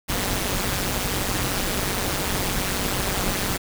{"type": "noise with amplitude modulation", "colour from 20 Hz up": "pink", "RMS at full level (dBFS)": -21, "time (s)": [0.08, 3.58], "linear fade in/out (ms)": 20, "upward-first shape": "sine", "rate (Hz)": 192, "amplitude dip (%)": 85, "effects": []}